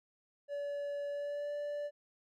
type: tone with pitch glide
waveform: triangle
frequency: 573 to 583.7 Hz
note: D5 to D5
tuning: -43 to -11 cents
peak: -34 dBFS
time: 0.48-1.91 s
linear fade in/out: 50 ms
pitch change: +32 cents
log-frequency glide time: 1.09-1.53 s
effects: none